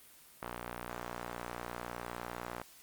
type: tone with band-pass filter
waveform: sawtooth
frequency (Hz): 59.9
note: A#1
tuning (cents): +48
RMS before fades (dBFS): -43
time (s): 0.42-2.62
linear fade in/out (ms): 5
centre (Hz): 1100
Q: 1
effects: white hiss -58 dBFS RMS until 2.82 s + Opus 24 kbps